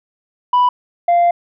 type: tone pair in turn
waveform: sine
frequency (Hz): 987.8 / 694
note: B5 / F5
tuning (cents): 0 / -11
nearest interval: tritone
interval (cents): 611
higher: first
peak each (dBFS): -7 / -7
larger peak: neither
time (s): 0.53-0.69 / 1.08-1.31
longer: second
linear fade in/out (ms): 5
effects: tanh soft clip ceiling -8 dBFS